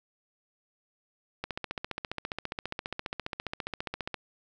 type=click train; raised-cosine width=0.3 ms; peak=-17 dBFS; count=41; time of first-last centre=1.44-4.143 s; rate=14.8 Hz; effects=none